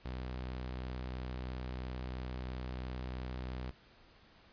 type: tone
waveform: sawtooth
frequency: 63 Hz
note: B1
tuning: 35 cents sharp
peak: -35 dBFS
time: 0.05-3.71 s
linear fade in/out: 5 ms
effects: pink hiss -62 dBFS RMS until 4.52 s + resampled to 11025 Hz